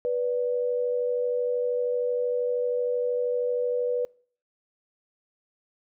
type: tone pair together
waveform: sine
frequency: 491.1 / 584 Hz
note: B4 / D5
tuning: -10 / -10 cents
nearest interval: minor third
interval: 300 cents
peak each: -24 / -32 dBFS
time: 0.05-4.05 s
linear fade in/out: 0 ms
effects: noise-tail reverb RT60 0.5 s tail -26 dB re dry